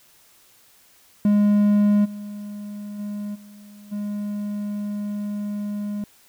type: tone with level steps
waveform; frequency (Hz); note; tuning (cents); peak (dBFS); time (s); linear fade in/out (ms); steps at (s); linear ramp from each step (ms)
triangle; 206.3; G#3; -11; -12 / -29 / -25 / -40 / -23; 1.25-6.04; 2; 2.04 / 2.98 / 3.34 / 3.91; 20
effects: white hiss -55 dBFS RMS until 6.28 s